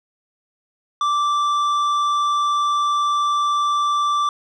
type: tone with tanh clipping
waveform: sine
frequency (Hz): 1171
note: D6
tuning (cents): -5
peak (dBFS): -18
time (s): 1.01-4.29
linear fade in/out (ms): 2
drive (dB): 9
effects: none